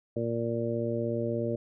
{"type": "harmonic tone", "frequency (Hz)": 116.54, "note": "A#2", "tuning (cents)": 0, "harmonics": [1, 2, 3, 4, 5], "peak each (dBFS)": [-34, -34, -34, -34, -34], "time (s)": [0.16, 1.56], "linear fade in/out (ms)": 5, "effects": []}